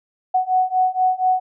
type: beating tone pair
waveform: sine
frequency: 740 / 744.2 Hz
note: F#5 / F#5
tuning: 0 / +10 cents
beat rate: 4.2 Hz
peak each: -19 / -18 dBFS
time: 0.34-1.4 s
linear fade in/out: 10 ms
effects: none